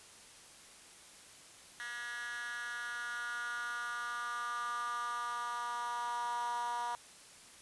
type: tone with high-pass filter sweep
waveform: 10% pulse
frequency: 239.5 Hz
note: A#3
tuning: 47 cents sharp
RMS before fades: -39 dBFS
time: 1.8-6.95 s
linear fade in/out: 0 ms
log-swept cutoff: 1800 to 890 Hz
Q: 5.7
effects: white hiss -56 dBFS RMS until 7.61 s + resampled to 24000 Hz